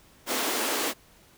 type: high-pass noise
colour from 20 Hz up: pink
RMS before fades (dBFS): -28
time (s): 0.26-0.94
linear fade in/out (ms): 50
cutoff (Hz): 240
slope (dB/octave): 48
effects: pink hiss -57 dBFS RMS until 1.37 s